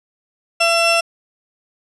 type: tone pair together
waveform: 30% pulse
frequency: 674.1 / 2700 Hz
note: E5 / E7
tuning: +39 / +41 cents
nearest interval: 2 octaves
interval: 2402 cents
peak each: -13 dBFS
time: 0.6-1.01 s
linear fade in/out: 10 ms
effects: resampled to 24000 Hz